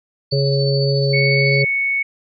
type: tone with tremolo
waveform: sine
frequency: 4499 Hz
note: C#8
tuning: 25 cents sharp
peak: -22 dBFS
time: 0.31-1.63 s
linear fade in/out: 10 ms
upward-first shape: sine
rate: 14 Hz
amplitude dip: 40%
type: harmonic tone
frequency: 138.2 Hz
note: C#3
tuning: 5 cents flat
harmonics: 1 / 3 / 4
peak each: -16 / -21 / -22 dBFS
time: 0.32-1.65 s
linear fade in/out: 10 ms
type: tone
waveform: sine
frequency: 2217 Hz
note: C#7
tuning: in tune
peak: -16 dBFS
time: 1.13-2.03 s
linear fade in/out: 10 ms
effects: none